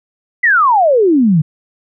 sine exponential sweep, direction down, 2035 to 145 Hz, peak -7 dBFS, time 0.43-1.42 s, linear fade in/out 10 ms, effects none

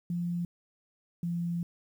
sine tone pair in turn, 173.6 / 171.61 Hz, F3 / F3, -10 / -30 cents, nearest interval unison, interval 20 cents, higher first, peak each -29 / -29 dBFS, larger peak neither, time 0.1-0.45 / 1.23-1.63 s, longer second, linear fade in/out 2 ms, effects 10-bit

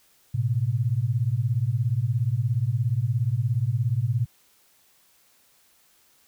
sine beating tone pair, 110 / 127 Hz, A2 / B2, 0 / +49 cents, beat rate 17 Hz, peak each -24 dBFS, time 0.34-4.26 s, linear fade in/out 10 ms, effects white hiss -61 dBFS RMS until 6.27 s

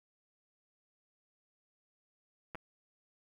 clicks, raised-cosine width 0.5 ms, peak -28 dBFS, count 2, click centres 2.548 / 2.554 s, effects 10-bit

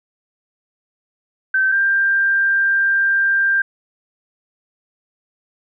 sine tone pair in turn, 1546 / 1586.7 Hz, G6 / G6, -24 / +21 cents, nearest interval unison, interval 45 cents, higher second, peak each -13 dBFS, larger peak neither, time 1.54-1.72 / 1.72-3.62 s, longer second, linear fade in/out 5 ms, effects none

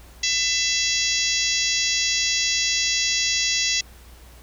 harmonic tone with a mistuned harmonic, 668 Hz, E5, 23 cents sharp, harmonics 3 / 4 / 5 / 6 / 7 / 8 / 9 / 10, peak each -28 / -28 / -28 / -28 / -28 / -28 / -28 / -28 dBFS, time 0.23-3.81 s, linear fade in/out 5 ms, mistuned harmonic 9, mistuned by -37 cents, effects added 60 Hz sine -45 dBFS peak until 4.42 s + pink hiss -50 dBFS RMS until 4.42 s

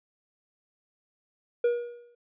triangle tone with exponential decay, 478.4 Hz, A#4, 45 cents sharp, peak -17 dBFS, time 1.64-2.15 s, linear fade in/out 5 ms, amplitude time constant 110 ms, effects resampled to 8000 Hz

